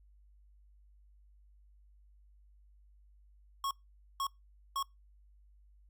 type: tone bursts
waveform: square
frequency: 1097 Hz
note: C#6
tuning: 18 cents flat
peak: -33 dBFS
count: 3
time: 3.64-4.827 s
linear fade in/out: 2 ms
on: 69 ms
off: 490 ms
effects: noise-tail reverb RT60 0.2 s tail -25 dB re dry + added 50 Hz sine -59 dBFS peak until 5.89 s